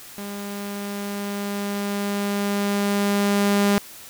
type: tone with level ramp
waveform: sawtooth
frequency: 202.1 Hz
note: G#3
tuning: 47 cents flat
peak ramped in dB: -27 to -12 dBFS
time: 0.18-3.78 s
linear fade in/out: 0 ms
effects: white hiss -42 dBFS RMS until 4.09 s